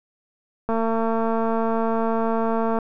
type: click train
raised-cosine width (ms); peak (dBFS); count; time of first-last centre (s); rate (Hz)
1; -11; 475; 0.69-2.787; 226
effects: none